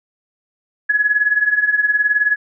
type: tone with tremolo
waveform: sine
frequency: 1688 Hz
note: G#6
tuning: 28 cents sharp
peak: -9 dBFS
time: 0.89-2.36 s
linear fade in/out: 10 ms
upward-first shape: triangle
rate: 19 Hz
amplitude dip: 85%
effects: none